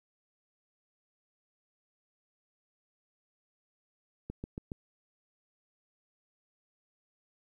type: click train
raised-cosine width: 3 ms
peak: -25 dBFS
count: 4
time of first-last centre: 4.3-4.718 s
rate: 7.17 Hz
effects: 11-bit